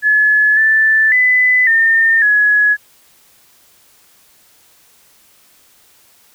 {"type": "tone with pitch steps", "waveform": "sine", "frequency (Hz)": [1709, 1761, 2004, 1813, 1685], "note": ["G#6", "A6", "B6", "A#6", "G#6"], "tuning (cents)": [49, 1, 25, -49, 25], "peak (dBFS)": -8, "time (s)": [0.02, 2.77], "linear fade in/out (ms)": 50, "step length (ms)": 550, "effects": ["white hiss -50 dBFS RMS until 6.34 s"]}